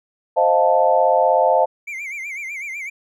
sine chord, F dominant seventh, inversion second, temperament equal, 523.3 / 622.3 / 698.5 / 880 Hz, C5 / Eb5 / F5 / A5, 0 / 0 / 0 / 0 cents, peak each -18 dBFS, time 0.36-1.66 s, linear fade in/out 20 ms
triangle tone with vibrato, 2222 Hz, C#7, 4 cents sharp, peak -25 dBFS, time 1.87-2.9 s, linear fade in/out 10 ms, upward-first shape sine, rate 8 Hz, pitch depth 130 cents each way
effects none

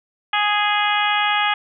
harmonic tone, 415.3 Hz, G#4, in tune, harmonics 2 / 3 / 4 / 5 / 6 / 7 / 8, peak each -21 / -23 / -24 / -25 / -26 / -26 / -27 dBFS, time 0.33-1.54 s, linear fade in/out 5 ms, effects none

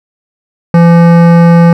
sine tone with hard clipping, 169.7 Hz, F3, 49 cents flat, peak -3 dBFS, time 0.74-1.73 s, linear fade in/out 2 ms, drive 16 dB, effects none

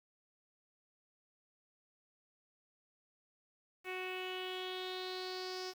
sawtooth tone with low-pass filter sweep, 370 Hz, F#4, in tune, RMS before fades -42 dBFS, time 3.84-5.74 s, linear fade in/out 50 ms, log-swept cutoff 2400 to 5300 Hz, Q 5.5, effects 10-bit

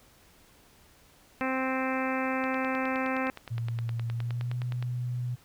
harmonic tone, 261.6 Hz, C4, in tune, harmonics 1 / 2 / 3 / 4 / 5 / 6 / 7 / 8 / 9 / 10, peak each -31 / -34 / -36 / -37 / -38 / -39 / -39 / -40 / -41 / -41 dBFS, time 1.41-3.3 s, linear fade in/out 0 ms
click train, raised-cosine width 0.3 ms, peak -24 dBFS, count 24, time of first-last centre 2.44-4.826 s, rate 9.64 Hz
sine tone with pitch glide, 116.2 to 123.11 Hz, A#2 to B2, -5 to -5 cents, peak -29 dBFS, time 3.5-5.36 s, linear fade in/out 20 ms, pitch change +100 cents, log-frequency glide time 4.09-4.58 s
effects pink hiss -59 dBFS RMS until 5.44 s

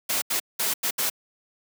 white noise bursts at uneven times, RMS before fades -25 dBFS, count 5, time 0.09-0.22 / 0.3-0.4 / 0.59-0.74 / 0.83-0.91 / 0.98-1.1 s, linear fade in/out 10 ms, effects high-pass 200 Hz 12 dB/octave

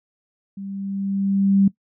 sine tone with level ramp, 196.5 Hz, G3, 4 cents sharp, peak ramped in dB -30 to -11 dBFS, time 0.57-1.68 s, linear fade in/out 5 ms, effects noise-tail reverb RT60 0.1 s tail -19 dB re dry

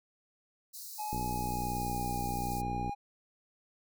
white high-pass noise, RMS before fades -45 dBFS, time 0.73-2.62 s, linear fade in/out 20 ms, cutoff 4000 Hz, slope 96 dB/octave
triangle tone with pitch glide, 846 to 814.8 Hz, G#5 to G#5, +32 to -33 cents, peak -33 dBFS, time 0.98-2.95 s, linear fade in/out 20 ms, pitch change -65 cents, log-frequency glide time 1.19-2.05 s
click train, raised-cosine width 3 ms, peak -25 dBFS, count 109, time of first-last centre 1.13-2.895 s, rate 61.2 Hz
effects none

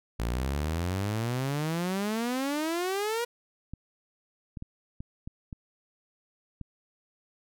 sawtooth exponential sweep, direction up, 55 to 484.2 Hz, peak -24 dBFS, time 0.19-3.25 s, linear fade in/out 10 ms
clicks, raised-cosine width 5 ms, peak -26 dBFS, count 7, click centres 3.736 / 4.572 / 4.624 / 5.005 / 5.275 / 5.528 / 6.613 s
effects none

